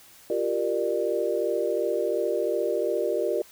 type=chord; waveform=sine; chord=G minor seventh; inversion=third; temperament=equal with one note detuned; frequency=349.2 / 392 / 466.2 / 596.6 Hz; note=F4 / G4 / Bb4 / D5; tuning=0 / 0 / 0 / +27 cents; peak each=-30 / -29 / -28 / -28 dBFS; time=0.3-3.42 s; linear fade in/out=2 ms; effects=white hiss -52 dBFS RMS until 3.51 s